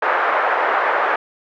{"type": "band-pass noise", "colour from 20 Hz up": "white", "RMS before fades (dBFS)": -18, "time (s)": [0.02, 1.16], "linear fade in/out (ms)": 5, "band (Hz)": [480, 1600], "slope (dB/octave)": 24, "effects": []}